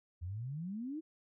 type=exponential sweep; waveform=sine; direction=up; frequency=81.9 to 329.6 Hz; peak=-38 dBFS; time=0.21-1.01 s; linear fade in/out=20 ms; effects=none